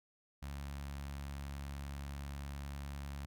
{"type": "tone with notch filter", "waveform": "sawtooth", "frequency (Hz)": 70.2, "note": "C#2", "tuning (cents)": 22, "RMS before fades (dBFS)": -44, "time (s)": [0.42, 3.26], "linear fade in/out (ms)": 10, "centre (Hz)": 410, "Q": 0.9, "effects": []}